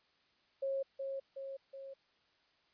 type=tone with echo; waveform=sine; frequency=543 Hz; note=C#5; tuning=36 cents flat; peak=-33 dBFS; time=0.62-0.83 s; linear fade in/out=10 ms; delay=370 ms; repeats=3; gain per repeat=-4 dB; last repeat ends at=1.94 s; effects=white hiss -72 dBFS RMS until 2.73 s + resampled to 11025 Hz